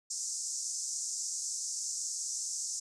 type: band-pass noise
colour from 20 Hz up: white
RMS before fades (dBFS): -37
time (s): 0.1-2.8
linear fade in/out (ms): 10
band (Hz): 5500 to 8000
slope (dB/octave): 48
effects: none